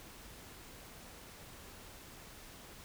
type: silence
effects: pink hiss -53 dBFS RMS until 2.84 s